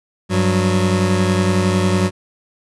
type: tone pair together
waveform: 25% pulse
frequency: 97.3 / 183.68 Hz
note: G2 / F#3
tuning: -12 / -12 cents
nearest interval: major seventh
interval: 1100 cents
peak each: -13 dBFS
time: 0.29-2.11 s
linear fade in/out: 50 ms
effects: resampled to 24000 Hz